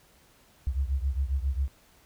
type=beating tone pair; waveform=sine; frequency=65.41 / 72.81 Hz; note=C2 / D2; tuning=0 / -14 cents; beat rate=7.4 Hz; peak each=-27 / -30 dBFS; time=0.67-1.68 s; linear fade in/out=0 ms; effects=pink hiss -60 dBFS RMS until 2.05 s